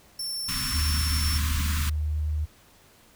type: tone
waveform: sawtooth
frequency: 5410 Hz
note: E8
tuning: 44 cents sharp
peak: -27 dBFS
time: 0.19-1.38 s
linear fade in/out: 5 ms
type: band-stop noise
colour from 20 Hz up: pink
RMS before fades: -31 dBFS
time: 0.48-1.9 s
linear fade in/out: 10 ms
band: 280 to 1000 Hz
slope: 96 dB/octave
type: tone with pitch glide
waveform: sine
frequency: 75.5 to 76.16 Hz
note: D2 to D#2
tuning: +48 to -36 cents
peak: -24 dBFS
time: 0.73-2.46 s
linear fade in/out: 20 ms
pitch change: +16 cents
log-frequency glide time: 1.2-2.28 s
effects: pink hiss -56 dBFS RMS until 3.15 s